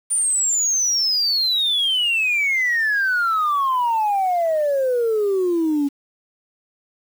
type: exponential sweep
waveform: sine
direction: down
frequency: 9380 to 277.2 Hz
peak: -15 dBFS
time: 0.1-5.89 s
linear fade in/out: 20 ms
effects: tanh soft clip ceiling -14 dBFS + 7-bit